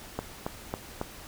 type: click train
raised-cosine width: 1 ms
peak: -16 dBFS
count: 4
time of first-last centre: 0.19-1.014 s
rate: 3.64 Hz
effects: pink hiss -46 dBFS RMS until 1.27 s